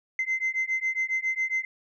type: beating tone pair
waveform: sine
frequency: 2065 / 2072.3 Hz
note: C7 / C7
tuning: -23 / -17 cents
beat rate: 7.3 Hz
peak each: -27 dBFS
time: 0.19-1.65 s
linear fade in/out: 2 ms
effects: tanh soft clip ceiling -20 dBFS